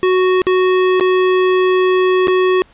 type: tone with dropouts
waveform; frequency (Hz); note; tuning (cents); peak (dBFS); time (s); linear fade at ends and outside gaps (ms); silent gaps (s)
square; 370; F#4; 0; -11; 0.03-2.62; 0; 0.418-0.468 / 0.998-1.009 / 2.272-2.281
effects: pink hiss -49 dBFS RMS until 2.73 s + resampled to 8000 Hz